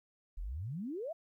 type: exponential sweep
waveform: sine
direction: up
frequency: 36 to 698.5 Hz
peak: -37 dBFS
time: 0.37-1.13 s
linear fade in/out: 10 ms
effects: 13-bit